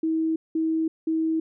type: tone bursts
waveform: sine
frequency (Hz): 321.2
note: E4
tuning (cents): -45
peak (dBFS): -21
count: 3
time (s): 0.03-1.4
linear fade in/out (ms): 5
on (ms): 330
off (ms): 190
effects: none